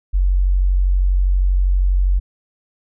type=tone; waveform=sine; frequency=46.25 Hz; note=F#1; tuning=in tune; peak=-12 dBFS; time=0.13-2.2 s; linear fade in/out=20 ms; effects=none